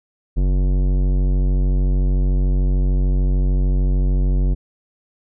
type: tone with tanh clipping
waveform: sine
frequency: 46.73 Hz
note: F#1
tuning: 18 cents sharp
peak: -16 dBFS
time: 0.36-4.55 s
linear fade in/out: 20 ms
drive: 16 dB
effects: none